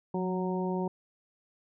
harmonic tone with a mistuned harmonic, 185 Hz, F#3, in tune, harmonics 1 / 2 / 3 / 4 / 5, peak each -31 / -33 / -40 / -41 / -38 dBFS, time 0.14-0.88 s, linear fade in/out 5 ms, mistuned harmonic 1, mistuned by -30 cents, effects none

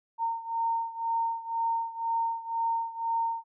sine beating tone pair, 916 / 918 Hz, A#5 / A#5, -31 / -27 cents, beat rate 2 Hz, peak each -29 / -32 dBFS, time 0.18-3.44 s, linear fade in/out 50 ms, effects none

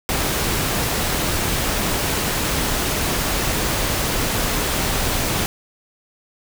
pink noise, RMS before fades -21 dBFS, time 0.09-5.46 s, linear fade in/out 0 ms, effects none

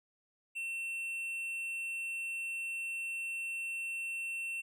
triangle tone with hard clipping, 2700 Hz, E7, 41 cents sharp, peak -37 dBFS, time 0.55-4.62 s, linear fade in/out 20 ms, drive 9 dB, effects none

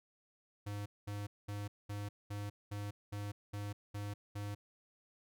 square tone bursts, 102.5 Hz, G#2, 22 cents flat, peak -40 dBFS, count 10, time 0.66-4.55 s, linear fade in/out 10 ms, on 200 ms, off 210 ms, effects none

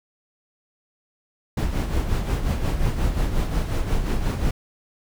brown noise with tremolo, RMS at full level -20 dBFS, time 1.57-4.51 s, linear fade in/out 5 ms, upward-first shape sine, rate 5.6 Hz, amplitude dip 55%, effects none

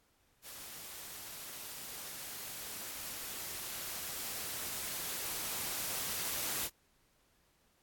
white noise with level ramp, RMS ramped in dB -48 to -36 dBFS, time 0.42-6.7 s, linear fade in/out 50 ms, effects pink hiss -72 dBFS RMS until 7.82 s + AAC 64 kbps

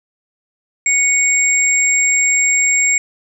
sine tone pair together, 2217 / 7522 Hz, C#7 / A#8, 0 / +15 cents, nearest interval octave + major sixth, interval 2115 cents, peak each -14 / -14 dBFS, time 0.86-2.98 s, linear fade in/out 2 ms, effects 8-bit

